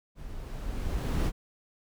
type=noise with level ramp; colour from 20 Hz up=brown; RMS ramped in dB=-43 to -24 dBFS; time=0.15-1.32 s; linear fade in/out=50 ms; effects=none